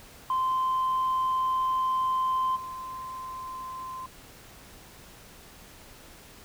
sine tone with level steps, 1038 Hz, C6, 14 cents flat, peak -22 / -35 dBFS, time 0.3-4.06 s, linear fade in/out 2 ms, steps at 2.55 s, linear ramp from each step 20 ms, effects tanh soft clip ceiling -21 dBFS + pink hiss -50 dBFS RMS until 6.44 s

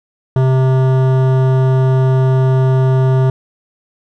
sine tone with hard clipping, 130.81 Hz, C3, in tune, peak -11 dBFS, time 0.36-3.3 s, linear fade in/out 2 ms, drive 15 dB, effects none

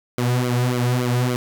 sawtooth tone with flanger, 123.47 Hz, B2, in tune, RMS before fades -20 dBFS, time 0.18-1.36 s, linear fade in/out 0 ms, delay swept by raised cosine 1.1 to 3.7 ms, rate 3.5 Hz, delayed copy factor -0.85, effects none

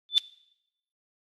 sine tone with exponential growth, 3520 Hz, A7, in tune, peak -12 dBFS, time 0.09-0.18 s, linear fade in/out 0 ms, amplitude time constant 18 ms, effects noise-tail reverb RT60 0.8 s tail -21 dB re dry + AAC 32 kbps

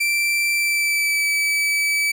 40% pulse tone with pitch glide, 2345 to 2299 Hz, D7 to D7, -3 to -37 cents, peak -17 dBFS, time 0-2.12 s, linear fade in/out 10 ms, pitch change -34 cents, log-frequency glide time 0.54-1.28 s, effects none

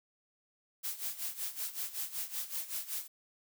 blue noise with tremolo, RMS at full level -36 dBFS, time 0.83-3.08 s, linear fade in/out 20 ms, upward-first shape sine, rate 5.3 Hz, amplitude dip 80%, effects none

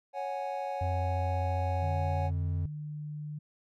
triangle chord, C# suspended fourth, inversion none, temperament just, 554.4 / 739.2 / 831.5 Hz, C#5 / F#5 / G#5, 0 / -2 / +2 cents, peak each -35 dBFS, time 0.13-2.31 s, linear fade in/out 50 ms
triangle tone, 88.5 Hz, F2, 23 cents sharp, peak -27 dBFS, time 0.81-2.66 s, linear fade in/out 5 ms
sine tone with pitch glide, 146.83 to 149.92 Hz, D3 to D3, 0 to +36 cents, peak -36 dBFS, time 1.82-3.39 s, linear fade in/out 10 ms, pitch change +36 cents, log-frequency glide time 2.34-2.47 s
effects none

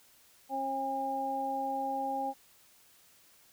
harmonic tone, 270 Hz, C#4, 45 cents flat, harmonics 1 / 2 / 3, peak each -40 / -39 / -32 dBFS, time 0.49-2.34 s, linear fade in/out 50 ms, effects white hiss -62 dBFS RMS until 3.52 s

